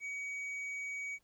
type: tone with hard clipping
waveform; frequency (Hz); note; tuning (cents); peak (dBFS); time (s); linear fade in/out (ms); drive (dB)
sine; 2260; C#7; +33; -39; 0-1.19; 50; 4
effects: pink hiss -75 dBFS RMS until 1.23 s